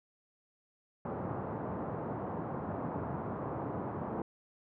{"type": "band-pass noise", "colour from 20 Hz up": "pink", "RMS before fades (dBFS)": -38, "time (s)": [1.05, 4.22], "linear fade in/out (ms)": 2, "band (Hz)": [100, 1100], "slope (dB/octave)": 24, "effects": []}